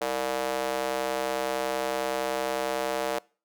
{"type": "tone with high-pass filter", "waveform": "square", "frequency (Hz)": 65.41, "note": "C2", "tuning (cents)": 0, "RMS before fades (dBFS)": -29, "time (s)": [0.01, 3.19], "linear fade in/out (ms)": 5, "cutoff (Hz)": 540, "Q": 2.3, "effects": ["noise-tail reverb RT60 0.4 s tail -25 dB re dry"]}